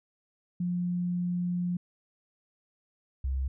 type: tone pair in turn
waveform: sine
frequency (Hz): 177 / 66.3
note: F3 / C2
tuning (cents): +23 / +23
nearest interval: octave + perfect fourth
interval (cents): 1700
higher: first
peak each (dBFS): -27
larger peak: neither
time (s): 0.6-1.77 / 3.24-3.48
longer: first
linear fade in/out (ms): 5
effects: none